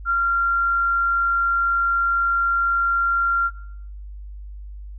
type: tone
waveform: sine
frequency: 1381 Hz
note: F6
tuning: 20 cents flat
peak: -16 dBFS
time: 0.05-3.51 s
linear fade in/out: 50 ms
effects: noise-tail reverb RT60 0.6 s tail -18 dB re dry + added 50 Hz sine -33 dBFS peak until 4.98 s